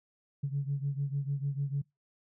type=beating tone pair; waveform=sine; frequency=138.59 / 145.29 Hz; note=C#3 / D3; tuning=0 / -18 cents; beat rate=6.7 Hz; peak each=-31 / -34 dBFS; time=0.43-1.82 s; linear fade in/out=10 ms; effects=noise-tail reverb RT60 0.2 s tail -25 dB re dry + tanh soft clip ceiling -23 dBFS